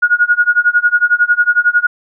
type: tone with tremolo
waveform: sine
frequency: 1443 Hz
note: F#6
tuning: 44 cents flat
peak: -5 dBFS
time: 0.02-1.87 s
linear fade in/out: 10 ms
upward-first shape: sine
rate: 11 Hz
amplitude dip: 95%
effects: none